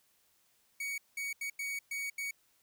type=tone bursts at uneven times; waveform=45% pulse; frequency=2244 Hz; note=C#7; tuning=21 cents sharp; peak=-35 dBFS; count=6; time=0.8-0.98 / 1.17-1.33 / 1.41-1.5 / 1.59-1.79 / 1.91-2.1 / 2.18-2.31 s; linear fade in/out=5 ms; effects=white hiss -71 dBFS RMS until 2.62 s